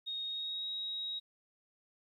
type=tone with pitch glide; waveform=sine; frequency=3729 to 3801 Hz; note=A#7 to A#7; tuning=0 to +33 cents; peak=-36 dBFS; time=0.06-1.2 s; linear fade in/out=20 ms; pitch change=+33 cents; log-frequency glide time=0.26-0.68 s; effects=12-bit